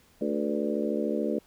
harmonic tone with a mistuned harmonic, 73.42 Hz, D2, in tune, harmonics 3 / 4 / 5 / 6 / 7 / 8, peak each -31 / -32 / -33 / -34 / -34 / -35 dBFS, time 0.21-1.39 s, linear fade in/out 5 ms, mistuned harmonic 7, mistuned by -50 cents, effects pink hiss -61 dBFS RMS until 1.46 s

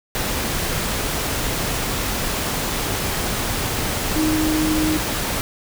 sine tone in noise, 311.1 Hz, D#4, in tune, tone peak -18 dBFS, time 4.16-4.97 s, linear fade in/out 0 ms, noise pink, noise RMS -23 dBFS, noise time 0.15-5.41 s, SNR +2 dB, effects none

